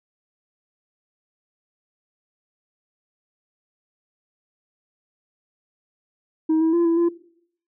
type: tone with pitch steps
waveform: sine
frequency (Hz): 317.1 / 323.5 / 341.9 / 333.3 / 341.7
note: D#4 / E4 / F4 / E4 / F4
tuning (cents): +33 / -32 / -37 / +19 / -38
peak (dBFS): -13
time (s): 6.49-7.09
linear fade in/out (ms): 10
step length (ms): 120
effects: noise-tail reverb RT60 0.6 s tail -17 dB re dry + tanh soft clip ceiling -15 dBFS